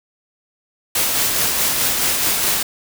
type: noise with tremolo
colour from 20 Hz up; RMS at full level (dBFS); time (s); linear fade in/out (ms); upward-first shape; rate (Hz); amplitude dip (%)
white; -17; 0.95-2.63; 5; sine; 4.7; 30
effects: none